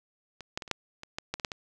clicks, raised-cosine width 0.2 ms, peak -25 / -14 / -21 / -28 / -10 / -24 / -16 / -14 / -22 / -11 / -19 dBFS, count 11, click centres 0.407 / 0.575 / 0.622 / 0.678 / 0.713 / 1.034 / 1.185 / 1.34 / 1.398 / 1.448 / 1.518 s, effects none

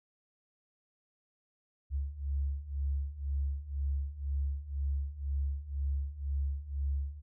sine beating tone pair, 68.7 / 70.7 Hz, C#2 / C#2, -15 / +35 cents, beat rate 2 Hz, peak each -36 / -33 dBFS, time 1.9-7.22 s, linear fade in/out 50 ms, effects none

